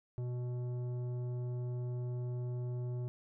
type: tone with tanh clipping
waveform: sine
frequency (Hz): 123.2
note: B2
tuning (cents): -4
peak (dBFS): -37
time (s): 0.18-3.08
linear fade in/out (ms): 0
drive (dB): 11
effects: none